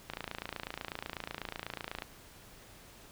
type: click train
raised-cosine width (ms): 0.3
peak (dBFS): -21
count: 55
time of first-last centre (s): 0.1-2.022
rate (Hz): 28.1
effects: pink hiss -55 dBFS RMS until 3.11 s